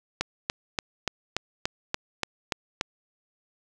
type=click train; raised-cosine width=0.2 ms; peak=-8 dBFS; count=10; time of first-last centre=0.21-2.811 s; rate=3.46 Hz; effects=none